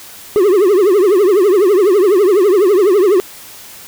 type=tone with vibrato; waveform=triangle; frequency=388.3 Hz; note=G4; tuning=16 cents flat; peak=-5 dBFS; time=0.36-3.2 s; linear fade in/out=0 ms; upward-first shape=triangle; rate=12 Hz; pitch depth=220 cents each way; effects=white hiss -35 dBFS RMS until 3.87 s